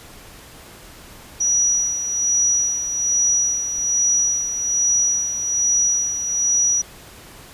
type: tone with tremolo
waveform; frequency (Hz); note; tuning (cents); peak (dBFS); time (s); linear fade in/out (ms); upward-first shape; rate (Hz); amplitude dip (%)
sine; 5830; F#8; -26; -14; 1.4-6.82; 10; sine; 1.2; 60
effects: pink hiss -42 dBFS RMS until 7.53 s + resampled to 32000 Hz